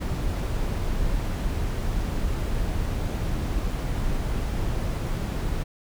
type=noise; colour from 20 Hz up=brown; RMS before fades=-26 dBFS; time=0-5.64 s; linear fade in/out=20 ms; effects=none